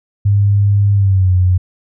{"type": "tone with pitch glide", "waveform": "sine", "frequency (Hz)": [101.2, 91.21], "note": ["G#2", "F#2"], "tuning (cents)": [-44, -24], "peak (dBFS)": -8, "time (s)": [0.25, 1.58], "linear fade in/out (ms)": 10, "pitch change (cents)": -180, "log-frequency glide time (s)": [0.93, 1.33], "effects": []}